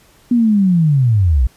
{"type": "linear sweep", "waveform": "sine", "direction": "down", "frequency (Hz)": [246.7, 54.8], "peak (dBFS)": -9, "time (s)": [0.31, 1.47], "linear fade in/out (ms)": 5, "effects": ["pink hiss -50 dBFS RMS until 1.56 s", "resampled to 32000 Hz"]}